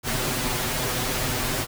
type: noise with comb filter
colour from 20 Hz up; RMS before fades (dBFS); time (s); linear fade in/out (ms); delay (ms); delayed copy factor
pink; -26; 0.03-1.67; 50; 7.9; +0.8
effects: none